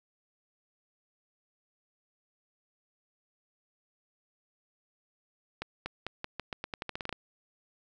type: accelerating click train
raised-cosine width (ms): 0.3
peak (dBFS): -19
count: 15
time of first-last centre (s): 5.62-7.127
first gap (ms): 240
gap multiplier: 0.86
effects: none